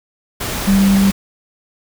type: tone in noise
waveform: sine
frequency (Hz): 196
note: G3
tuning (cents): 0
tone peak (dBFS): -9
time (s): 0.67-1.11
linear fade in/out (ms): 10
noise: pink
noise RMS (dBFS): -22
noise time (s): 0.4-1.12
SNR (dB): +10
effects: none